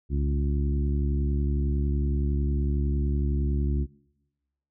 harmonic tone with a mistuned harmonic, 70.9 Hz, C#2, 40 cents sharp, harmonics 1 / 2 / 3 / 4 / 5, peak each -24 / -30 / -34 / -36 / -38 dBFS, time 0.09-3.87 s, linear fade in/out 50 ms, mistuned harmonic 1, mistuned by -56 cents, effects noise-tail reverb RT60 1.0 s tail -22 dB re dry

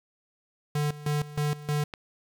square tone with tremolo, 148.1 Hz, D3, 15 cents sharp, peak -25 dBFS, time 0.75-1.84 s, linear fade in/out 5 ms, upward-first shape square, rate 3.2 Hz, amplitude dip 80%
click, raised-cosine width 0.3 ms, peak -21 dBFS, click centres 1.938 s
effects 8-bit

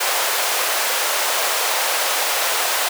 pink high-pass noise, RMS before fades -20 dBFS, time 0-2.89 s, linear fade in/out 10 ms, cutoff 550 Hz, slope 24 dB/octave, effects none

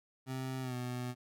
25% pulse tone with pitch glide, 130.81 to 124.18 Hz, C3 to B2, 0 to +10 cents, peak -33 dBFS, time 0.26-1.15 s, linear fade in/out 50 ms, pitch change -90 cents, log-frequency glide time 0.61-0.75 s, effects none

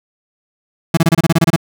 35% pulse tone bursts, 165.3 Hz, E3, 5 cents sharp, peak -6 dBFS, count 11, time 0.94-1.562 s, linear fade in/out 5 ms, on 32 ms, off 27 ms, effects none

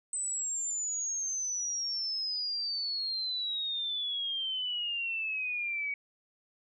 sine exponential sweep, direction down, 8140 to 2249 Hz, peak -31 dBFS, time 0.13-5.94 s, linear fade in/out 2 ms, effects none

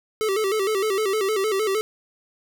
square tone with vibrato, 410 Hz, G#4, 22 cents flat, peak -21 dBFS, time 0.21-1.81 s, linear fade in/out 0 ms, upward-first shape square, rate 6.5 Hz, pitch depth 100 cents each way, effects none

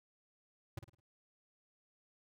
square tone with echo, 113 Hz, A2, 47 cents sharp, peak -39 dBFS, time 0.77-0.79 s, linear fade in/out 5 ms, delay 53 ms, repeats 4, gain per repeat -9 dB, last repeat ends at 1.002 s, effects none

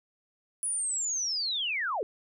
sine linear sweep, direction down, 10000 to 370 Hz, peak -28 dBFS, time 0.63-2.03 s, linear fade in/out 0 ms, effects none

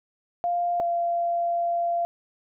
sine tone pair in turn, 698.5 / 688.1 Hz, F5 / F5, 0 / -26 cents, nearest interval unison, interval 26 cents, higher first, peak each -22 dBFS, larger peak neither, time 0.44-0.8 / 0.8-2.05 s, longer second, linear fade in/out 0 ms, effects none

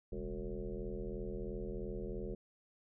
sine tone with frequency modulation, 200.2 Hz, G3, 37 cents sharp, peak -38 dBFS, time 0.12-2.35 s, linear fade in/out 5 ms, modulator 83 Hz, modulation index 3.6, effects none

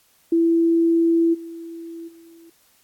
sine tone with level steps, 333 Hz, E4, 18 cents sharp, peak -14 / -32 / -44 dBFS, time 0.32-2.5 s, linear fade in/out 5 ms, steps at 1.33 / 2.07 s, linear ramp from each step 20 ms, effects white hiss -59 dBFS RMS until 2.83 s + AAC 64 kbps

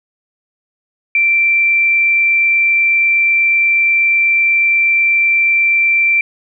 sine tone with frequency modulation, 2349 Hz, D7, in tune, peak -9 dBFS, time 1.15-6.21 s, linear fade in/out 2 ms, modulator 28.2 Hz, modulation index 0.28, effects none

